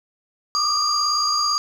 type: tone cluster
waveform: sine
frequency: 1164 / 1222 / 4781 / 6520 Hz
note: D6 / D#6 / D8 / G#8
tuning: -16 / -32 / +30 / -33 cents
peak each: -25 / -23 / -20 / -28 dBFS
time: 0.55-1.58 s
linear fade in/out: 0 ms
effects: tanh soft clip ceiling -9 dBFS + 8-bit